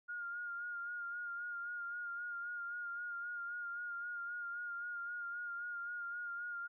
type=tone with vibrato; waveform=sine; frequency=1416 Hz; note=F6; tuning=23 cents sharp; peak=-40 dBFS; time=0.08-6.68 s; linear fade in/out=20 ms; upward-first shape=sine; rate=3.8 Hz; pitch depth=32 cents each way; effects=none